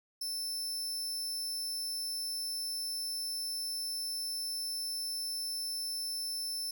sawtooth tone, 5300 Hz, E8, 9 cents sharp, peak -32 dBFS, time 0.21-6.71 s, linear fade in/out 5 ms, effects none

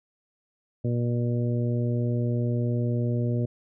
harmonic tone, 119.9 Hz, A#2, 49 cents sharp, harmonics 1 / 2 / 3 / 4 / 5, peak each -24 / -30 / -34 / -36 / -38 dBFS, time 0.84-3.46 s, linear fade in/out 10 ms, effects none

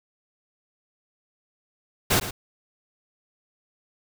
pink noise with echo, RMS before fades -20 dBFS, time 2.1-2.2 s, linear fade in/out 10 ms, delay 110 ms, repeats 1, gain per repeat -12 dB, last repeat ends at 2.31 s, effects none

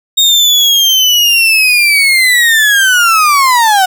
35% pulse linear sweep, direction down, 3729 to 731 Hz, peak -4 dBFS, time 0.17-3.86 s, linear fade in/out 10 ms, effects none

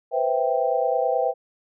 sine chord, C major seventh, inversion third, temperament equal, 493.9 / 523.3 / 659.3 / 784 Hz, B4 / C5 / E5 / G5, 0 / 0 / 0 / 0 cents, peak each -25 dBFS, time 0.11-1.34 s, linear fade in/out 50 ms, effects none

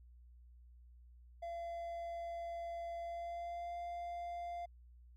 triangle tone with pitch glide, 682 to 695.1 Hz, F5 to F5, -41 to -8 cents, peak -39 dBFS, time 1.42-4.66 s, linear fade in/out 10 ms, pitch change +33 cents, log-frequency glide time 3-3.77 s, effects added 60 Hz sine -57 dBFS peak until 5.16 s

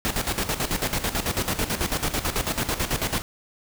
pink noise with tremolo, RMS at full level -24 dBFS, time 0.05-3.22 s, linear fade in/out 0 ms, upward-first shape square, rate 9.1 Hz, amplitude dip 70%, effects none

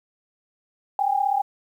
sine tone pair together, 784 / 820.2 Hz, G5 / G#5, 0 / -22 cents, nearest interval minor second, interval 78 cents, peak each -22 dBFS, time 0.99-1.42 s, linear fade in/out 2 ms, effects 9-bit

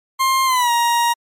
40% pulse tone with pitch glide, 1059 to 943.5 Hz, C6 to A#5, +21 to +21 cents, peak -13 dBFS, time 0.19-1.14 s, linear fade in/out 20 ms, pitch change -200 cents, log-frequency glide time 0.45-0.71 s, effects MP3 64 kbps

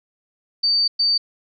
sine tone bursts at uneven times, 4600 Hz, D8, 37 cents flat, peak -15 dBFS, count 2, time 0.63-0.88 / 0.99-1.18 s, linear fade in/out 10 ms, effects none

